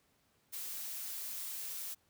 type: noise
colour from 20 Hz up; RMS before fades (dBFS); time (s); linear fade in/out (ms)
blue; -42; 0.52-1.95; 20
effects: pink hiss -73 dBFS RMS until 2.09 s + high-pass 60 Hz 12 dB/octave